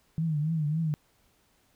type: tone with vibrato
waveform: sine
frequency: 155.56 Hz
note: D#3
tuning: in tune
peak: -25 dBFS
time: 0.18-0.94 s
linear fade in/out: 0 ms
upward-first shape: triangle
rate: 3.6 Hz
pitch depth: 120 cents each way
effects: pink hiss -67 dBFS RMS until 1.75 s